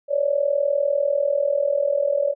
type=tone with amplitude modulation; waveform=sine; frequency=570 Hz; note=C#5; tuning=48 cents sharp; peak=-14 dBFS; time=0.08-2.35 s; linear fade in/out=50 ms; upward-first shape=sine; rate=40.1 Hz; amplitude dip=85%; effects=none